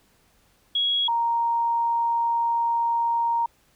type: tone pair in turn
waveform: sine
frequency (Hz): 3322 / 932.2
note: G#7 / A#5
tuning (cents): 0 / 0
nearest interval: octave + minor seventh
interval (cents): 2200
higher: first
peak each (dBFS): -20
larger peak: neither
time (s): 0.75-1.08 / 1.08-3.46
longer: second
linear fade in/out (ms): 5
effects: pink hiss -62 dBFS RMS until 3.75 s